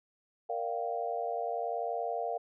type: chord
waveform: sine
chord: G minor seventh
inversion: first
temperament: equal with one note detuned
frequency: 466.2 / 587.3 / 698.5 / 779 Hz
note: Bb4 / D5 / F5 / G5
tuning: 0 / 0 / 0 / -11 cents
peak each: -37 / -40 / -34 / -40 dBFS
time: 0.49-2.38 s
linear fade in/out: 10 ms
effects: none